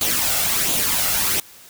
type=noise with flanger; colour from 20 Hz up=white; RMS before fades=-20 dBFS; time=0.01-1.4 s; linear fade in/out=2 ms; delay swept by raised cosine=0.28 to 1.48 ms; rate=1.4 Hz; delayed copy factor=+0.5; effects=white hiss -45 dBFS RMS until 1.69 s